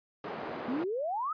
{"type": "band-pass noise", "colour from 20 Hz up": "white", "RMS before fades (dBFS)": -39, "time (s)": [0.24, 0.84], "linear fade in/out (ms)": 2, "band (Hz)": [200, 860], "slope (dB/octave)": 12}
{"type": "exponential sweep", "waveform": "sine", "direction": "up", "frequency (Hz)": [232.9, 1321], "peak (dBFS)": -30, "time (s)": [0.68, 1.33], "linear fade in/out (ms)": 5}
{"effects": ["resampled to 11025 Hz"]}